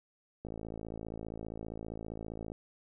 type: click train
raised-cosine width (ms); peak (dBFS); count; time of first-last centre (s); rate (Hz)
2; -28; 115; 0.45-2.519; 55.1
effects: none